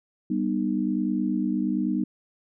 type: chord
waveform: sine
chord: G augmented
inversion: none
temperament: just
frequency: 196 / 245 / 306.2 Hz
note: G3 / B3 / D#4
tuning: 0 / -14 / -28 cents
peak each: -27 dBFS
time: 0.3-2.04 s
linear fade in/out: 5 ms
effects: none